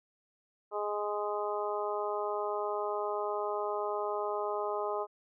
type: harmonic tone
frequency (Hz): 207.7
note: G#3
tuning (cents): 0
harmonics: 2 / 3 / 4 / 5 / 6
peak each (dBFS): -35 / -37 / -38 / -39 / -40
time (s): 0.71-5.07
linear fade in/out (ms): 50
effects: none